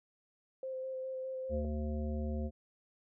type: tone with vibrato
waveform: sine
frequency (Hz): 522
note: C5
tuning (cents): -4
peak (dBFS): -37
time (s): 0.63-1.65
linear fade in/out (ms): 2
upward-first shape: square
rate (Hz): 4.9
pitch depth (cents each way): 10
type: harmonic tone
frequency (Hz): 75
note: D2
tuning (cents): +37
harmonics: 1 / 3 / 5 / 7 / 9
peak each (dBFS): -35 / -39 / -47 / -45 / -50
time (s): 1.49-2.51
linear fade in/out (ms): 50
effects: none